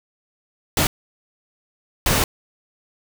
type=noise bursts at uneven times; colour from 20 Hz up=pink; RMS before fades=-18 dBFS; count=2; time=0.77-0.87 / 2.06-2.24 s; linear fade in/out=2 ms; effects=none